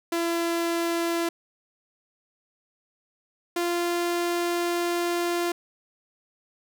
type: tone pair in turn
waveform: sawtooth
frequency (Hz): 338 / 346.5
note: E4 / F4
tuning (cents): +43 / -14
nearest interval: unison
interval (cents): 43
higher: second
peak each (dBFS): -20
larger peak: neither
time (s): 0.12-1.29 / 3.56-5.52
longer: second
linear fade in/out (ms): 5
effects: none